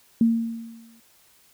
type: tone with exponential decay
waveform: sine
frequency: 229.1 Hz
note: A#3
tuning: 30 cents flat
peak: -13 dBFS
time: 0.21-1 s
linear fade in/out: 2 ms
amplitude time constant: 170 ms
effects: white hiss -58 dBFS RMS until 1.53 s